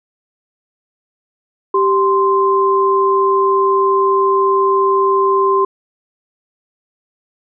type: tone pair together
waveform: sine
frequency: 390.6 / 1042.8 Hz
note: G4 / C6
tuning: -6 / -6 cents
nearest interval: octave + perfect fourth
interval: 1700 cents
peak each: -13 dBFS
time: 1.74-5.65 s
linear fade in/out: 5 ms
effects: none